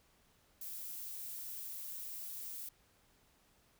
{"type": "noise", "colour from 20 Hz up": "violet", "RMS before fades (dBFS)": -45, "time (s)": [0.61, 2.69], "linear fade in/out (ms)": 5, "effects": ["pink hiss -70 dBFS RMS until 3.79 s"]}